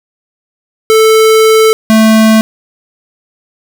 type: tone pair in turn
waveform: square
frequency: 440 / 220 Hz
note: A4 / A3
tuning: 0 / 0 cents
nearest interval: octave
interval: 1200 cents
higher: first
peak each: -4 dBFS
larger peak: neither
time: 0.9-1.73 / 1.9-2.41 s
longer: first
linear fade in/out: 0 ms
effects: none